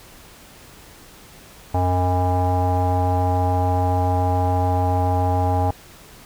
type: tone with low-pass filter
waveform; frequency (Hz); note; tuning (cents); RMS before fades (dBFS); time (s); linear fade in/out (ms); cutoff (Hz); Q
square; 90.7; F#2; -34; -19; 1.74-5.71; 5; 800; 6.7
effects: pink hiss -45 dBFS RMS until 6.25 s